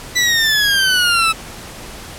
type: exponential sweep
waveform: 20% pulse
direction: down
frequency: 1993 to 1296 Hz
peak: -7 dBFS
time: 0.15-1.33 s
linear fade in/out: 20 ms
effects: pink hiss -33 dBFS RMS until 2.18 s + low-pass 12000 Hz 12 dB/octave